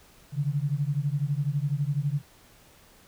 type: beating tone pair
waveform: sine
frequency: 138.59 / 150.59 Hz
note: C#3 / D3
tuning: 0 / +44 cents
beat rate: 12 Hz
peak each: -27 / -28 dBFS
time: 0.32-2.22 s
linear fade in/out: 50 ms
effects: pink hiss -56 dBFS RMS until 3.07 s